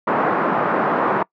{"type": "band-pass noise", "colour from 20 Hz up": "white", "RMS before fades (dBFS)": -19, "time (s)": [0.07, 1.23], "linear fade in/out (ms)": 5, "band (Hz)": [170, 1300], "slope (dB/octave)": 24, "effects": ["noise-tail reverb RT60 0.1 s tail -24 dB re dry"]}